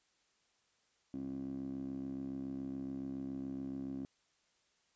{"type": "tone with band-pass filter", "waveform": "15% pulse", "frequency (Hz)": 67.1, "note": "C2", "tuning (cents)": 44, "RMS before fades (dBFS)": -42, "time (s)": [1.14, 4.05], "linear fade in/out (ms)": 0, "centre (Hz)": 280, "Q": 4.8, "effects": ["white hiss -75 dBFS RMS until 4.95 s", "resampled to 16000 Hz"]}